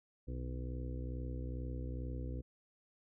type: harmonic tone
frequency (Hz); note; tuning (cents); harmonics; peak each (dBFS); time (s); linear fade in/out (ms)
62.3; B1; +16; 1 / 2 / 4 / 5 / 6 / 7 / 8; -40 / -44 / -49 / -51 / -57 / -56 / -53; 0.27-2.42; 20
effects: none